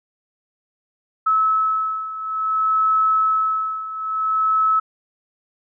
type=beating tone pair; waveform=sine; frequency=1297 / 1297.57 Hz; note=E6 / E6; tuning=-28 / -28 cents; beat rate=0.57 Hz; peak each=-22 / -18 dBFS; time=1.26-4.8 s; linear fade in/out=10 ms; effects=none